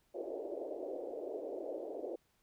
white band-pass noise, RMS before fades -42 dBFS, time 0.14-2.16 s, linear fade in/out 10 ms, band 320 to 620 Hz, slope 48 dB/octave, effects pink hiss -75 dBFS RMS until 2.42 s

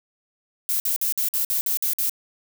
violet noise bursts, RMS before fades -23 dBFS, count 9, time 0.69-2.096 s, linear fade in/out 0 ms, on 110 ms, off 52 ms, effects none

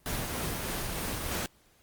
pink noise with tremolo, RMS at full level -32 dBFS, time 0.06-1.46 s, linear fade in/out 0 ms, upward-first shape triangle, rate 3.3 Hz, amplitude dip 25%, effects pink hiss -64 dBFS RMS until 1.82 s + Opus 24 kbps

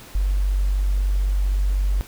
sine tone, 48 Hz, G1, 36 cents flat, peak -17 dBFS, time 0.15-2.01 s, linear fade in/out 0 ms, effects pink hiss -43 dBFS RMS until 2.07 s

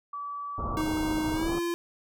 sine tone, 1150 Hz, D6, 37 cents flat, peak -33 dBFS, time 0.13-0.82 s, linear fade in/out 5 ms
pink low-pass noise, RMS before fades -34 dBFS, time 0.58-1.59 s, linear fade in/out 2 ms, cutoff 1300 Hz, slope 96 dB/octave
square tone with pitch glide, 311.1 to 343.2 Hz, D#4 to F4, 0 to -30 cents, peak -28 dBFS, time 0.77-1.74 s, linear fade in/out 0 ms, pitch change +170 cents, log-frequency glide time 1.33-1.55 s
effects none

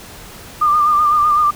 sine tone with vibrato, 1200 Hz, D6, 37 cents sharp, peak -10 dBFS, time 0.61-1.51 s, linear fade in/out 10 ms, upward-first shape sine, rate 7.9 Hz, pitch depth 41 cents each way, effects pink hiss -36 dBFS RMS until 1.55 s

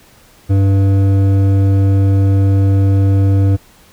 sine tone with hard clipping, 97.8 Hz, G2, 4 cents flat, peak -10 dBFS, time 0.49-3.57 s, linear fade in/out 20 ms, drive 10 dB, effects pink hiss -46 dBFS RMS until 3.92 s

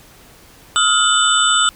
sine tone cluster, 1278 / 1414 / 2990 / 3571 / 7920 Hz, D#6 / F6 / F#7 / A7 / B8, +46 / +21 / +17 / +25 / +4 cents, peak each -18 dBFS, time 0.76-1.69 s, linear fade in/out 0 ms, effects pink hiss -45 dBFS RMS until 1.75 s

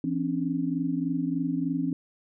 sine tone cluster, 167.9 / 263.8 / 287.1 Hz, E3 / C4 / D4, +32 / +14 / -39 cents, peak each -31 / -28 / -30 dBFS, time 0.04-1.93 s, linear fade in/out 2 ms, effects none

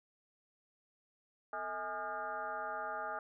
sine tone with frequency modulation, 1025 Hz, C6, 36 cents flat, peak -37 dBFS, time 1.53-3.19 s, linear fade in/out 2 ms, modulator 193 Hz, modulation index 2.4, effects none

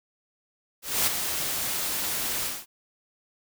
white noise with ADSR envelope, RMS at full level -22 dBFS, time 0.82-2.66 s, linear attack 250 ms, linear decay 12 ms, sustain -7 dB, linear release 220 ms, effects none

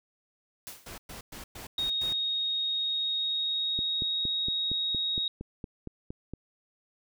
white noise with exponential decay, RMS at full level -39 dBFS, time 0.67-0.99 s, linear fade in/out 0 ms, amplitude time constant 68 ms
pink noise bursts, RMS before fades -43 dBFS, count 6, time 0.86-2.13 s, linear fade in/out 5 ms, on 120 ms, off 110 ms
sine tone with pitch glide, 3739 to 3772 Hz, A#7 to A#7, +4 to +20 cents, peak -27 dBFS, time 1.78-5.28 s, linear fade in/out 2 ms, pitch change +16 cents, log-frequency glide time 2.61-4.27 s
click train, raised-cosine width 3 ms, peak -24 dBFS, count 12, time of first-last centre 3.79-6.336 s, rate 4.32 Hz
effects none

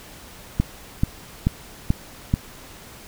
click train, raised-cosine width 5 ms, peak -5 dBFS, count 5, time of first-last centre 0.6-2.339 s, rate 2.3 Hz, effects pink hiss -43 dBFS RMS until 3.07 s

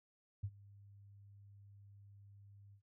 sine tone with ADSR envelope, 100.4 Hz, G2, 42 cents sharp, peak -35 dBFS, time 0.43-2.82 s, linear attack 11 ms, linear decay 55 ms, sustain -22 dB, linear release 86 ms, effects none

